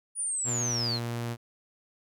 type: linear sweep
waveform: sine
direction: down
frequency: 9690 to 3951 Hz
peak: -28 dBFS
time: 0.15-1 s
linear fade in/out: 50 ms
type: tone with pitch glide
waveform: sawtooth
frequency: 121 to 118.17 Hz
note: B2 to A#2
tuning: -35 to +24 cents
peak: -27 dBFS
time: 0.44-1.37 s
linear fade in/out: 50 ms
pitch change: -41 cents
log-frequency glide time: 0.68-0.76 s
effects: none